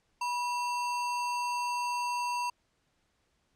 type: tone with sample-and-hold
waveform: sine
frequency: 972 Hz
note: B5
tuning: 28 cents flat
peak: -29 dBFS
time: 0.21-2.5 s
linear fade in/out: 5 ms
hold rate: 3675 Hz
effects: pink hiss -74 dBFS RMS until 3.55 s + low-pass 8000 Hz 12 dB/octave